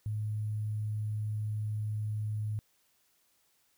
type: tone with sample-and-hold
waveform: sine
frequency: 106.7 Hz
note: G#2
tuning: 47 cents sharp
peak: -31 dBFS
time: 0.06-2.59 s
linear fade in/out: 0 ms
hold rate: 11025 Hz
effects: white hiss -71 dBFS RMS until 3.77 s